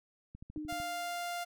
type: click train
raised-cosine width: 5 ms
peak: -35 dBFS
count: 7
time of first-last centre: 0.35-0.801 s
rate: 13.3 Hz
type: tone with exponential decay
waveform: sine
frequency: 304.7 Hz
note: D#4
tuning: 36 cents flat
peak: -35 dBFS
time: 0.56-1.35 s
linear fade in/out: 1 ms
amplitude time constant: 170 ms
type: tone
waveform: sawtooth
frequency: 698.5 Hz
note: F5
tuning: in tune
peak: -32 dBFS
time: 0.68-1.45 s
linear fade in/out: 20 ms
effects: none